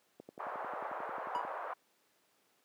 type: click train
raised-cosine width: 2 ms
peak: -31 dBFS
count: 15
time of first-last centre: 0.2-1.45 s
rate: 11.2 Hz
type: band-pass noise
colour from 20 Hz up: white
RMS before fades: -41 dBFS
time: 0.39-1.74 s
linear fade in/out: 10 ms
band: 530 to 1200 Hz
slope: 24 dB/octave
type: tone with exponential decay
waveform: triangle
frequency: 976 Hz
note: B5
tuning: 21 cents flat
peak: -27 dBFS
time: 1.35-1.48 s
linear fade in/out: 0 ms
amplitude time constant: 28 ms
effects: pink hiss -72 dBFS RMS until 2.64 s + high-pass 300 Hz 12 dB/octave